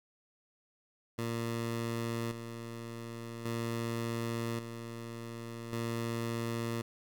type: tone with tremolo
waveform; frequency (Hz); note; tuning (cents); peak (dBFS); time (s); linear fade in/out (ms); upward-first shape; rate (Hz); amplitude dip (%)
15% pulse; 116; A#2; -8; -27; 1.18-6.82; 10; square; 0.44; 60
effects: 9-bit